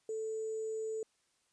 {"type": "tone with sample-and-hold", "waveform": "sine", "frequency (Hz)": 440, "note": "A4", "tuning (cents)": 0, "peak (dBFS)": -35, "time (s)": [0.09, 1.03], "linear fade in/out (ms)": 2, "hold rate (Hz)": 7350, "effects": ["white hiss -75 dBFS RMS until 1.52 s", "resampled to 22050 Hz"]}